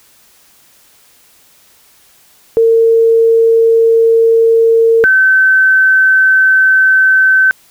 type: tone pair in turn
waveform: sine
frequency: 455.3 / 1535 Hz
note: A#4 / G6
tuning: -41 / -37 cents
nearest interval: octave + major sixth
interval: 2104 cents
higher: second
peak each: -5 dBFS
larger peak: neither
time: 2.57-5.04 / 5.04-7.51 s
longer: neither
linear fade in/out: 0 ms
effects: white hiss -47 dBFS RMS until 7.7 s